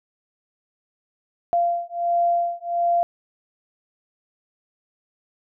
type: beating tone pair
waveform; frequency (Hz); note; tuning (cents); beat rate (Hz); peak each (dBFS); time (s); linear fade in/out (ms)
sine; 690 / 691.4; F5 / F5; -21 / -18; 1.4; -22; 1.53-3.03; 0
effects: none